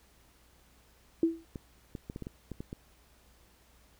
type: tone with exponential decay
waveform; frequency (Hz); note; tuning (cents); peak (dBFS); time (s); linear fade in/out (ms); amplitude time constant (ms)
sine; 329.6; E4; 0; -19; 1.23-1.45; 2; 47
type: clicks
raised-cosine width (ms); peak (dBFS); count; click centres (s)
3; -26; 9; 1.558 / 1.952 / 2.099 / 2.161 / 2.223 / 2.269 / 2.517 / 2.605 / 2.729
effects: added 60 Hz sine -64 dBFS peak until 3.99 s + pink hiss -64 dBFS RMS until 3.99 s